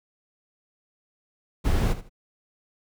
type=noise with echo; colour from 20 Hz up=brown; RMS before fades=-22 dBFS; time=1.64-1.94 s; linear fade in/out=20 ms; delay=78 ms; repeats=2; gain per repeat=-13 dB; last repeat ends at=2.096 s; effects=none